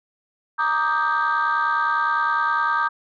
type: chord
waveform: sine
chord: Eb major seventh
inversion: second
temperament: equal with one note detuned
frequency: 932.3 / 1174.7 / 1244.5 / 1577.1 Hz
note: Bb5 / D6 / Eb6 / G6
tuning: 0 / 0 / 0 / +10 cents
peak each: -24 / -23 / -22 / -22 dBFS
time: 0.58-2.89 s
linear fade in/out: 20 ms
effects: tanh soft clip ceiling -13 dBFS